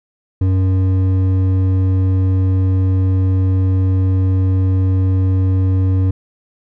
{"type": "tone with hard clipping", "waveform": "sine", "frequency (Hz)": 94, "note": "F#2", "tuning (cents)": 28, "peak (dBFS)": -13, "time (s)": [0.41, 6.11], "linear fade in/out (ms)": 5, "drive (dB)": 8, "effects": []}